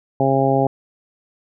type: harmonic tone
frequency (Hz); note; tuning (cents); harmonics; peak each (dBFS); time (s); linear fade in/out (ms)
135.3; C#3; -42; 1 / 2 / 3 / 4 / 5 / 6; -21 / -21 / -21 / -21 / -21 / -21; 0.2-0.67; 2
effects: none